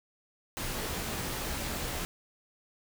pink noise with comb filter, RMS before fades -35 dBFS, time 0.57-2.05 s, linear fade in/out 0 ms, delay 20 ms, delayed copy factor -0.5, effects none

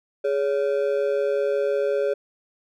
triangle ring-modulated tone, 489.1 Hz, B4, 17 cents flat, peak -15 dBFS, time 0.24-2.14 s, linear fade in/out 10 ms, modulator 72.8 Hz, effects none

